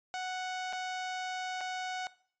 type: tone with dropouts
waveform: sawtooth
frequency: 740 Hz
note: F#5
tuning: in tune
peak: -31 dBFS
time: 0.14-2.07 s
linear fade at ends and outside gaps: 0 ms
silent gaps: 0.727-0.732 / 1.608-1.612 s
effects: noise-tail reverb RT60 0.5 s tail -19 dB re dry + resampled to 16000 Hz